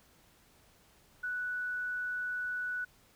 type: tone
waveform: sine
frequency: 1480 Hz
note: F#6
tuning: in tune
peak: -33 dBFS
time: 1.23-2.85 s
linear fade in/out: 10 ms
effects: pink hiss -64 dBFS RMS until 3.15 s